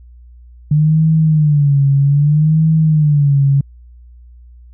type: tone with vibrato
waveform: sine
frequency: 148.6 Hz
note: D3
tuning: 21 cents sharp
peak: -8 dBFS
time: 0.71-3.61 s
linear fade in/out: 5 ms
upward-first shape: sine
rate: 0.63 Hz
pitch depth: 120 cents each way
effects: added 60 Hz sine -37 dBFS peak until 4.73 s